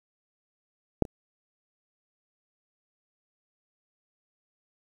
clicks, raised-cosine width 2 ms, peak -7 / -27 dBFS, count 2, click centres 1.023 / 1.052 s, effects 8-bit

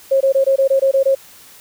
sine tone bursts, 540 Hz, C#5, 45 cents flat, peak -10 dBFS, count 9, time 0.11-1.151 s, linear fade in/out 10 ms, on 97 ms, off 21 ms, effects white hiss -43 dBFS RMS until 1.6 s

